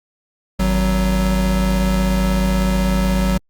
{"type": "tone pair together", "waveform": "square", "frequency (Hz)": [52.45, 186.9], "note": ["G#1", "F#3"], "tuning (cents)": [18, 18], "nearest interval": "octave + minor seventh", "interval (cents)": 2200, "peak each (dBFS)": -18, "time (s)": [0.59, 3.38], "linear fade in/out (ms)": 10, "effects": ["Opus 48 kbps"]}